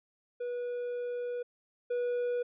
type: tone pair in turn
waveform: triangle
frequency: 486.8 / 486.8 Hz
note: B4 / B4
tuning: -25 / -25 cents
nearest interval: unison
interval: 0 cents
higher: neither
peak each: -31 / -27 dBFS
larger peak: second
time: 0.4-1.43 / 1.9-2.43 s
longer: first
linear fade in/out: 10 ms
effects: resampled to 8000 Hz